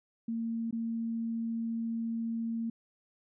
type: tone with dropouts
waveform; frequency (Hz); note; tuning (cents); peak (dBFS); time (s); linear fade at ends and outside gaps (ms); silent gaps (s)
sine; 228.6; A#3; -34; -31; 0.28-2.7; 5; 0.71-0.726
effects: none